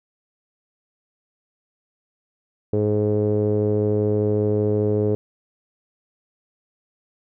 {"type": "tone with low-pass filter", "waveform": "sawtooth", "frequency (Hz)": 105.1, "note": "G#2", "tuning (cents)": 21, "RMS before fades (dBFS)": -20, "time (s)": [2.73, 5.15], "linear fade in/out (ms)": 0, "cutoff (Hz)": 450, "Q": 6.5, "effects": []}